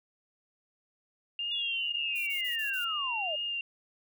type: tone with vibrato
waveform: sine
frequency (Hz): 2798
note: F7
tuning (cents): +3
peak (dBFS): -31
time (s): 1.39-3.61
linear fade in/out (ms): 2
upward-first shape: sine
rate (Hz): 2.1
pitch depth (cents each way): 27
type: linear sweep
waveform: sine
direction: down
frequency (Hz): 3497 to 578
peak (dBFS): -34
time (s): 1.51-3.36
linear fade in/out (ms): 10
type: noise bursts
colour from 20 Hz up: violet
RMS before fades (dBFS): -45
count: 5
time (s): 2.15-2.85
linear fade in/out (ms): 10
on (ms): 120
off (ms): 25
effects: none